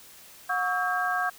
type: tone cluster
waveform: sine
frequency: 725 / 1124 / 1295 / 1604 Hz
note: F#5 / C#6 / E6 / G6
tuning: -35 / +24 / -31 / +39 cents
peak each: -29 / -31 / -33 / -28 dBFS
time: 0.49-1.3 s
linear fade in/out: 10 ms
effects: white hiss -50 dBFS RMS until 1.38 s